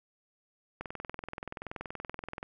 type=click train; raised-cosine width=0.5 ms; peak=-23 dBFS; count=35; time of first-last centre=0.81-2.429 s; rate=21 Hz; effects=none